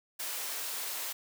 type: high-pass noise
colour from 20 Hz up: white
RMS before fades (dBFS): -37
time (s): 0.19-1.13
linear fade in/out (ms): 10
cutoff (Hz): 460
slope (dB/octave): 12
effects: none